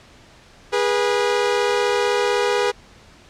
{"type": "tone pair together", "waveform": "sawtooth", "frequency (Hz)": [410.8, 486.6], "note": ["G#4", "B4"], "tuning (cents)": [-19, -26], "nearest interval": "minor third", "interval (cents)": 293, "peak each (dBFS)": -16, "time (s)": [0.72, 2.72], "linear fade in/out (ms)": 20, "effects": ["pink hiss -48 dBFS RMS until 3.29 s", "low-pass 6000 Hz 12 dB/octave"]}